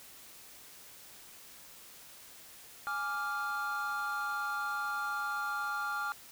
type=chord; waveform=triangle; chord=D diminished; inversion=second; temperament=equal; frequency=830.6 / 1174.7 / 1396.9 Hz; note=Ab5 / D6 / F6; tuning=0 / 0 / 0 cents; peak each=-38 / -37 / -33 dBFS; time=2.87-6.12 s; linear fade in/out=0 ms; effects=white hiss -53 dBFS RMS until 6.31 s